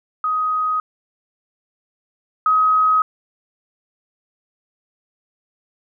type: tone pair in turn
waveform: sine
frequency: 1255 / 1265.9 Hz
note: D#6 / D#6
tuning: +15 / +30 cents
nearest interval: unison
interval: 15 cents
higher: second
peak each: -17 / -12 dBFS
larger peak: second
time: 0.24-0.8 / 2.46-3.02 s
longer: neither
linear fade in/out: 2 ms
effects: none